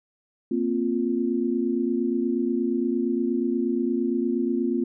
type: chord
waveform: sine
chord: Bb suspended second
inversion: none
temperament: equal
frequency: 233.1 / 261.6 / 349.2 Hz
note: Bb3 / C4 / F4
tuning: 0 / 0 / 0 cents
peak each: -26 dBFS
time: 0.51-4.84 s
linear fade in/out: 5 ms
effects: none